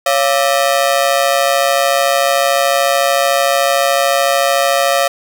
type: ring-modulated tone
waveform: sawtooth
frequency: 622.3 Hz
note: D#5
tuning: in tune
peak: -4 dBFS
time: 0.06-5.08 s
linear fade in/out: 5 ms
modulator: 66.8 Hz
effects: none